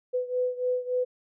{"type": "beating tone pair", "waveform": "sine", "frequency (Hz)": [499.1, 502.6], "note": ["B4", "B4"], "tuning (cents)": [18, 30], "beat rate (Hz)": 3.5, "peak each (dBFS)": [-27, -30], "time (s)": [0.13, 1.05], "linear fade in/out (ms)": 20, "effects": []}